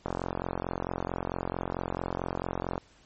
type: click train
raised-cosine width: 1 ms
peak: -16 dBFS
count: 122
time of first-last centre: 0.06-2.779 s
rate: 44.5 Hz
effects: pink hiss -60 dBFS RMS until 3.05 s + MP3 32 kbps